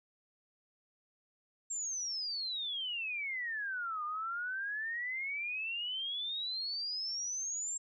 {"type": "exponential two-way sweep", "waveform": "sine", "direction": "down then up", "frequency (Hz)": [7520, 1200, 7520], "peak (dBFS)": -35, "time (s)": [1.7, 7.78], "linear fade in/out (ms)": 10, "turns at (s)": 4.04, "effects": []}